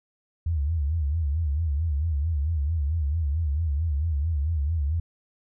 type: tone with vibrato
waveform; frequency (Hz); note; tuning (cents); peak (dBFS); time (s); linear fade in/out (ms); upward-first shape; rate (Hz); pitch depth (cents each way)
sine; 76.6; D#2; -27; -22; 0.46-5; 5; sine; 4.5; 170
effects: none